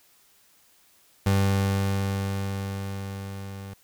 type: tone with level ramp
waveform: 30% pulse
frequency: 98 Hz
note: G2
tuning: in tune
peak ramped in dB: -16 to -34 dBFS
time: 1.26-3.74 s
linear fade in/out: 5 ms
effects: white hiss -60 dBFS RMS until 3.83 s